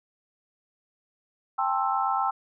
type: chord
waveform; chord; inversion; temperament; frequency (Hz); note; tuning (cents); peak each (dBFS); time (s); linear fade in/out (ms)
sine; A minor seventh; third; just; 792 / 880 / 1056 / 1320; G5 / A5 / C6 / E6; +18 / 0 / +16 / +2; -27 / -30 / -30 / -28; 1.58-2.31; 10
effects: none